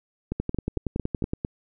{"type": "two click trains", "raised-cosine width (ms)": 3, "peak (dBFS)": [-14, -13], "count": [6, 11], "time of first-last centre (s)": [[0.32, 1.449], [0.4, 1.335]], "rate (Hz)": [4.43, 10.7], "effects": []}